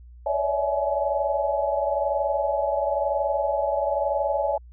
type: tone cluster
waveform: sine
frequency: 560 / 581 / 653 / 847 Hz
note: C#5 / D5 / E5 / G#5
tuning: +18 / -19 / -17 / +34 cents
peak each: -27 dBFS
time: 0.26-4.58 s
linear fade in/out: 5 ms
effects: added 60 Hz sine -43 dBFS peak until 4.72 s